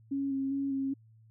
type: tone with vibrato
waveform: sine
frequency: 273.2 Hz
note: C#4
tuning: 25 cents flat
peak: -29 dBFS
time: 0.11-0.94 s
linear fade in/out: 10 ms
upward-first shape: square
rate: 2.5 Hz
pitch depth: 19 cents each way
effects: added 111 Hz sine -56 dBFS peak until 1.3 s

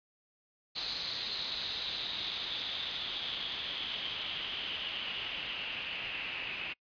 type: noise with low-pass filter sweep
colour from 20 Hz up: white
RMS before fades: -38 dBFS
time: 0.75-6.74 s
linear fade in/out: 20 ms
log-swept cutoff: 4200 to 2600 Hz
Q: 6.4
effects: noise-tail reverb RT60 0.1 s tail -26 dB re dry + resampled to 11025 Hz

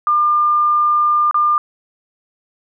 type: tone with dropouts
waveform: sine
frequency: 1200 Hz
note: D6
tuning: 37 cents sharp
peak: -11 dBFS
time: 0.07-1.58 s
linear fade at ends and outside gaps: 1 ms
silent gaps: 1.311-1.344 s
effects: none

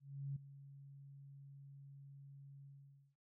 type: tone with ADSR envelope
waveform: sine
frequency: 139.1 Hz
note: C#3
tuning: 6 cents sharp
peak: -39 dBFS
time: 0-3.16 s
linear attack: 360 ms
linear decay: 6 ms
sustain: -15 dB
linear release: 510 ms
effects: none

